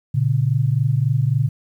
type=tone pair together; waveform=sine; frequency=117.5 / 141.15 Hz; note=A#2 / C#3; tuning=+14 / +32 cents; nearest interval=minor third; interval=318 cents; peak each=-18 dBFS; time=0.14-1.49 s; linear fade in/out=10 ms; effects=9-bit